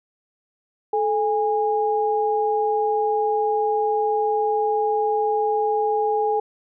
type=tone pair together; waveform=sine; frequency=433.9 / 820 Hz; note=A4 / G#5; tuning=-24 / -22 cents; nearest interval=major seventh; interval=1102 cents; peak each=-21 dBFS; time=0.93-6.4 s; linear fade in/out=5 ms; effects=none